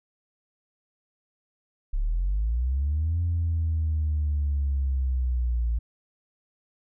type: linear two-way sweep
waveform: sine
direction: up then down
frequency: 32.7 to 86.3 to 56.7 Hz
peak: -21 dBFS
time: 1.93-5.79 s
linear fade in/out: 10 ms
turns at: 3.21 s
effects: tanh soft clip ceiling -19 dBFS